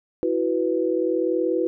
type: chord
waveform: sine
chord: E suspended second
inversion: none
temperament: equal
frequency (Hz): 329.6 / 370 / 493.9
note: E4 / F#4 / B4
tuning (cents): 0 / 0 / 0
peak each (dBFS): -24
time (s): 0.23-1.67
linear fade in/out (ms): 0
effects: none